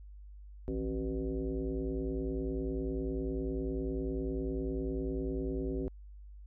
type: tone with frequency modulation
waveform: sine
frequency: 160 Hz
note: D#3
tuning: 49 cents sharp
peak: -31 dBFS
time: 0.68-5.88 s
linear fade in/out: 0 ms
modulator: 110 Hz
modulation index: 2.6
effects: added 50 Hz sine -47 dBFS peak until 6.46 s